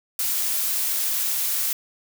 blue noise, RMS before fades -24 dBFS, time 0.19-1.73 s, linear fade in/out 2 ms, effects none

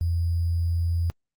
sine tone with sample-and-hold, 84.7 Hz, E2, 48 cents sharp, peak -21 dBFS, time 0.01-1.1 s, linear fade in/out 0 ms, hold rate 4900 Hz, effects Opus 32 kbps

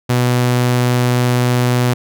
sawtooth tone, 123.47 Hz, B2, in tune, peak -8 dBFS, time 0.09-1.94 s, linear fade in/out 10 ms, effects none

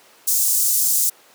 pink high-pass noise, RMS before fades -18 dBFS, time 0.27-1.1 s, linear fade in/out 10 ms, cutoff 6700 Hz, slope 24 dB/octave, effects pink hiss -50 dBFS RMS until 1.34 s + high-pass 400 Hz 12 dB/octave

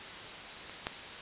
clicks, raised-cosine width 0.3 ms, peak -28 / -16 dBFS, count 2, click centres 0.696 / 0.869 s, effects white hiss -43 dBFS RMS until 1.21 s + resampled to 8000 Hz

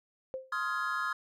sine tone with exponential decay, 523.3 Hz, C5, in tune, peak -31 dBFS, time 0.34-0.56 s, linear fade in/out 0 ms, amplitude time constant 46 ms
triangle chord, F minor seventh, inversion second, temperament just, 1047.7 / 1257.2 / 1396.9 / 1676.3 Hz, C6 / Eb6 / F6 / Ab6, +2 / +18 / 0 / +16 cents, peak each -36 / -33 / -34 / -35 dBFS, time 0.52-1.13 s, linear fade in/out 5 ms
effects none

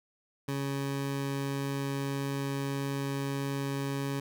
20% pulse tone, 138.59 Hz, C#3, in tune, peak -26 dBFS, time 0.48-4.2 s, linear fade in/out 5 ms, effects none

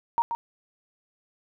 sine tone with echo, 932.3 Hz, A#5, in tune, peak -19 dBFS, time 0.18-0.22 s, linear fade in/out 0 ms, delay 130 ms, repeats 1, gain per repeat -7 dB, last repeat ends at 0.35 s, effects none

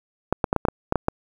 clicks, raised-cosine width 1 ms, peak -5 dBFS, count 9, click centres 0.326 / 0.442 / 0.529 / 0.563 / 0.652 / 0.685 / 0.924 / 0.957 / 1.084 s, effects 7-bit

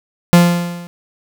45% pulse tone with level ramp, 173.7 Hz, F3, 9 cents flat, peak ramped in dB -3 to -31 dBFS, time 0.33-0.87 s, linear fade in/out 0 ms, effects none

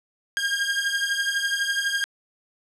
sawtooth beating tone pair, 1610 / 1622 Hz, G6 / G#6, +46 / -41 cents, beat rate 12 Hz, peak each -22 dBFS, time 0.37-2.04 s, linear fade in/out 0 ms, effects low-pass 9000 Hz 12 dB/octave

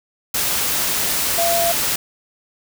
sine tone in noise, 681 Hz, F5, 44 cents flat, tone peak -17 dBFS, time 1.38-1.72 s, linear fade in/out 5 ms, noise white, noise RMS -20 dBFS, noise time 0.34-1.96 s, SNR 0 dB, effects none

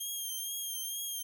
5% pulse tone with vibrato, 3206 Hz, G7, 38 cents sharp, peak -28 dBFS, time 0-1.23 s, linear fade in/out 10 ms, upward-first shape triangle, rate 2.2 Hz, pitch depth 46 cents each way, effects none

